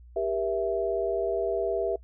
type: chord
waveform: sine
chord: E diminished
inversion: first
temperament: just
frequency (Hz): 395.6 / 474.7 / 659.3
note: G4 / Bb4 / E5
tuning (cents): +16 / +31 / 0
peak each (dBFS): -29 / -31 / -28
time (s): 0.16-1.96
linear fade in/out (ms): 5
effects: noise-tail reverb RT60 0.1 s tail -25 dB re dry + added 60 Hz sine -47 dBFS peak until 2.03 s